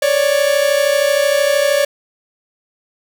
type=tone pair together; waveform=45% pulse; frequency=554.4 / 587.4 Hz; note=C#5 / D5; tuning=0 / 0 cents; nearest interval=minor second; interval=100 cents; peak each=-15 / -15 dBFS; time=0.02-1.85 s; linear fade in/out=5 ms; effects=none